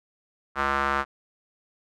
square tone with band-pass filter, 69.3 Hz, C#2, in tune, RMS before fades -25 dBFS, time 0.55-1.05 s, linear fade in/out 50 ms, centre 1300 Hz, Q 2.9, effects none

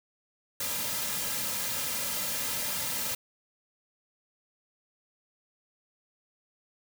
white noise with comb filter, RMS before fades -32 dBFS, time 0.6-3.15 s, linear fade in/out 5 ms, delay 2.7 ms, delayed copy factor -0.65, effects none

